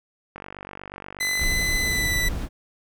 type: click train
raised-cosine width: 0.5 ms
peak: -21 dBFS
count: 53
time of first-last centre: 0.36-1.437 s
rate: 48.3 Hz
type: tone with pitch glide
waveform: sawtooth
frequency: 2016 to 1979.1 Hz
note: B6 to B6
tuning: +35 to +3 cents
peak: -19 dBFS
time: 1.2-2.29 s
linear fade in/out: 10 ms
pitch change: -32 cents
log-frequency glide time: 1.81-2.15 s
type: noise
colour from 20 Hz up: brown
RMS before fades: -27 dBFS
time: 1.37-2.49 s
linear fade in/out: 50 ms
effects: none